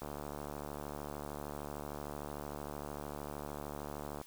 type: click train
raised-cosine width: 1 ms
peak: -28 dBFS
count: 308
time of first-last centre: 0.02-4.214 s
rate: 73.2 Hz
effects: white hiss -58 dBFS RMS until 4.26 s